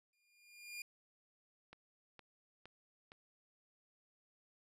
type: tone with exponential growth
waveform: sawtooth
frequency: 2414 Hz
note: D7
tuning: 47 cents sharp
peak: -39 dBFS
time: 0.13-0.82 s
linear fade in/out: 2 ms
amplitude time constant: 150 ms
type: click train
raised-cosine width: 0.3 ms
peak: -38 dBFS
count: 4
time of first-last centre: 1.73-3.119 s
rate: 2.16 Hz
effects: resampled to 32000 Hz